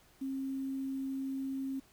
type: tone with quantisation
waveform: sine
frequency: 268.6 Hz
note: C4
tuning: 46 cents sharp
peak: -34 dBFS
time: 0.21-1.8 s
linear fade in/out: 10 ms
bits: 10
effects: pink hiss -64 dBFS RMS until 1.92 s